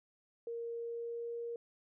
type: tone with pitch glide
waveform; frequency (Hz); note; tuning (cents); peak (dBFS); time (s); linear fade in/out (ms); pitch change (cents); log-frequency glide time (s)
sine; 466.2 to 469.2; A#4 to A#4; 0 to +11; -38; 0.47-1.56; 2; +11; 0.74-1.34
effects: none